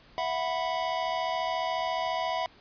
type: chord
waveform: square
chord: E suspended second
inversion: none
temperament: equal with one note detuned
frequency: 659.3 / 733.6 / 987.8 Hz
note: E5 / F#5 / B5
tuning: 0 / -15 / 0 cents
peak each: -33 dBFS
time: 0.18-2.46 s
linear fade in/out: 0 ms
effects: pink hiss -56 dBFS RMS until 2.6 s + resampled to 11025 Hz